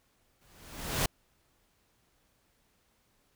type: noise with exponential growth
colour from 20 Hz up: pink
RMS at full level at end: -26 dBFS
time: 0.41-1.06 s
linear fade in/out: 5 ms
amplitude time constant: 140 ms
effects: pink hiss -71 dBFS RMS until 3.35 s